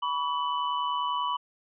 sine tone cluster, 983 / 1133 / 2986 Hz, B5 / C#6 / F#7, -8 / +37 / +15 cents, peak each -29 / -30 / -36 dBFS, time 0.02-1.37 s, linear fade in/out 10 ms, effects none

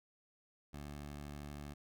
15% pulse tone, 72.7 Hz, D2, 17 cents flat, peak -39 dBFS, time 0.73-1.74 s, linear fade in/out 10 ms, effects none

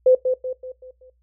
sine tone with echo, 511 Hz, C5, 41 cents flat, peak -10 dBFS, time 0.06-0.15 s, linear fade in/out 5 ms, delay 190 ms, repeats 5, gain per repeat -7 dB, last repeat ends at 1.1 s, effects noise-tail reverb RT60 0.2 s tail -20 dB re dry + added 60 Hz sine -60 dBFS peak until 1.22 s

